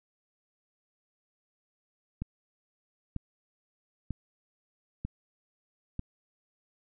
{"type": "click train", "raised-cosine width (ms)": 5, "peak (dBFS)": -21, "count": 5, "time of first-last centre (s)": [2.22, 5.994], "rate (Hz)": 1.06, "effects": []}